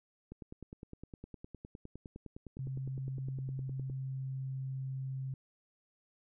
click train, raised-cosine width 3 ms, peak -33 dBFS, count 36, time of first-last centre 0.32-3.899 s, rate 9.78 Hz
sine tone, 132.8 Hz, C3, 26 cents sharp, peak -36 dBFS, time 2.59-5.34 s, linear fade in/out 2 ms
effects none

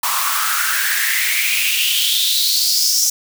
white noise with high-pass filter sweep, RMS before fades -17 dBFS, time 0.03-3.1 s, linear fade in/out 5 ms, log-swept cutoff 1000 to 5900 Hz, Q 6, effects none

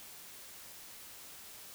silence, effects white hiss -51 dBFS RMS until 1.74 s

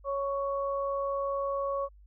sine tone pair together, 554.4 / 1113.9 Hz, C#5 / C#6, 0 / +8 cents, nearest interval octave, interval 1208 cents, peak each -30 / -33 dBFS, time 0.04-1.89 s, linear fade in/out 50 ms, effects added 50 Hz sine -52 dBFS peak until 2.06 s

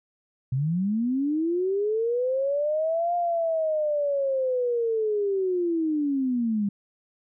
sine linear two-way sweep, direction up then down, 123.3 to 704 to 197.4 Hz, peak -22 dBFS, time 0.52-6.69 s, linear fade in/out 5 ms, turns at 3.15 s, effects none

